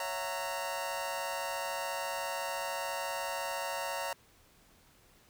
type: chord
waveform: sawtooth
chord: F# dominant seventh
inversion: second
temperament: just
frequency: 555 / 666 / 740 / 925 Hz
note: C#5 / E5 / F#5 / A#5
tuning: +2 / +18 / 0 / -14 cents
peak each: -36 / -37 / -40 / -34 dBFS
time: 0-4.13 s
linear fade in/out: 2 ms
effects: pink hiss -63 dBFS RMS until 5.29 s